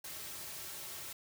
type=noise with comb filter; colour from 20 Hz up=white; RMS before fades=-45 dBFS; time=0.04-1.13 s; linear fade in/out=5 ms; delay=4.1 ms; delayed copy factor=-0.55; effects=none